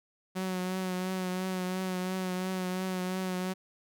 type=tone with vibrato; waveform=sawtooth; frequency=185 Hz; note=F#3; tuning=in tune; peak=-27 dBFS; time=0.35-3.54 s; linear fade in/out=20 ms; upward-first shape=triangle; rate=2.9 Hz; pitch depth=32 cents each way; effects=none